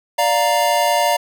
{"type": "chord", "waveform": "square", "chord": "Bb major", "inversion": "first", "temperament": "equal", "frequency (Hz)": [587.3, 698.5, 932.3], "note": ["D5", "F5", "Bb5"], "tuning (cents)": [0, 0, 0], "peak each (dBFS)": [-20, -19, -19], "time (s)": [0.18, 1.17], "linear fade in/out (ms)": 10, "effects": []}